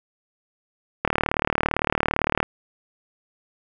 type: click train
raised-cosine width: 0.5 ms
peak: -4 dBFS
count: 53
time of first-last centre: 1.05-2.429 s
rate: 37.7 Hz
effects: none